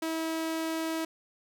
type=tone; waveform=sawtooth; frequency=323.2 Hz; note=E4; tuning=34 cents flat; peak=-26 dBFS; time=0.02-1.05 s; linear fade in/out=5 ms; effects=none